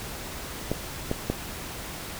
clicks, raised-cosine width 2 ms, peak -11 dBFS, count 3, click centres 0.716 / 1.114 / 1.3 s, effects pink hiss -37 dBFS RMS until 2.19 s

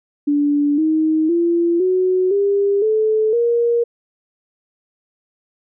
sine tone with pitch steps, 290.1 / 314.5 / 341 / 369.8 / 400.9 / 434.7 / 471.3 Hz, D4 / D#4 / F4 / F#4 / G4 / A4 / A#4, -21 / +19 / -41 / -1 / +39 / -21 / +19 cents, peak -13 dBFS, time 0.27-3.84 s, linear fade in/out 10 ms, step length 510 ms, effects none

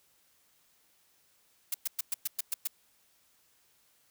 blue noise bursts, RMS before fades -31 dBFS, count 8, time 1.72-2.674 s, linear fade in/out 5 ms, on 23 ms, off 110 ms, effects white hiss -68 dBFS RMS until 4.1 s

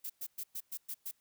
violet noise bursts, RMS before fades -40 dBFS, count 7, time 0.04-1.113 s, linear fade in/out 10 ms, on 59 ms, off 110 ms, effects white hiss -75 dBFS RMS until 1.2 s

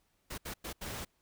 pink noise bursts at uneven times, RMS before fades -41 dBFS, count 4, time 0.3-0.38 / 0.45-0.54 / 0.64-0.73 / 0.81-1.05 s, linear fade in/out 10 ms, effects pink hiss -75 dBFS RMS until 1.21 s

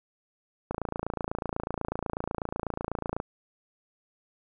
click train, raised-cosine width 1 ms, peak -16 dBFS, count 71, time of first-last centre 0.71-3.201 s, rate 28.1 Hz, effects none

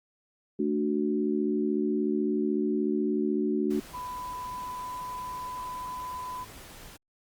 sine chord, D major, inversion second, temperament equal, 220 / 293.7 / 370 Hz, A3 / D4 / F#4, 0 / 0 / 0 cents, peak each -29 dBFS, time 0.59-3.8 s, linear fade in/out 5 ms
pink noise, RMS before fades -47 dBFS, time 3.7-6.97 s, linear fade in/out 10 ms
sine tone with pitch glide, 997 to 1003.4 Hz, B5 to B5, +16 to +27 cents, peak -34 dBFS, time 3.93-6.45 s, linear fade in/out 20 ms, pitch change +11 cents, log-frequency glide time 4.12-6.18 s
effects Opus 32 kbps

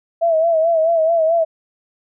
sine tone with vibrato, 655 Hz, E5, 11 cents flat, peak -12 dBFS, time 0.21-1.45 s, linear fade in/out 20 ms, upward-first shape sine, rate 4.6 Hz, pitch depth 64 cents each way, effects none

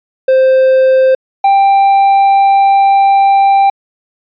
triangle tone pair in turn, 523.3 / 788.2 Hz, C5 / G5, 0 / +9 cents, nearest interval perfect fifth, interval 709 cents, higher second, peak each -3 dBFS, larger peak neither, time 0.28-1.15 / 1.44-3.7 s, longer second, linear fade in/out 5 ms, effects resampled to 11025 Hz

